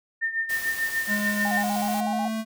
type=tone with tremolo; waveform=sine; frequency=1811 Hz; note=A6; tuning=49 cents sharp; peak=-21 dBFS; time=0.21-1.64 s; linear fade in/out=20 ms; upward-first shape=triangle; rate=6.8 Hz; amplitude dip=80%
type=noise; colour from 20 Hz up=white; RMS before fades=-36 dBFS; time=0.49-2.01 s; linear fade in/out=10 ms
type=tone with pitch glide; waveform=square; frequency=207.5 to 221.1 Hz; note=G#3 to A3; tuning=-1 to +9 cents; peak=-27 dBFS; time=1.07-2.45 s; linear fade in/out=50 ms; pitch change=+110 cents; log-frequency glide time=1.75-2.33 s
type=tone with vibrato; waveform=sine; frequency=764 Hz; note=G5; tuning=45 cents flat; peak=-26 dBFS; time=1.45-2.28 s; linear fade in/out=2 ms; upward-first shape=square; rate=8.1 Hz; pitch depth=100 cents each way
effects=none